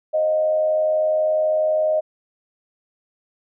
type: tone with frequency modulation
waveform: sine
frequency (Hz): 622.3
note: D#5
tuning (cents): 0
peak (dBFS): -16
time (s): 0.13-2.01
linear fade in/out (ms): 20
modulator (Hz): 92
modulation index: 0.35
effects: none